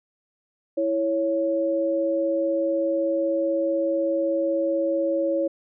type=tone pair together; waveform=sine; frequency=329.6 / 554.4 Hz; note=E4 / C#5; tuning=0 / 0 cents; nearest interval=major sixth; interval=900 cents; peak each=-25 / -22 dBFS; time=0.77-5.48 s; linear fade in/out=10 ms; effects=none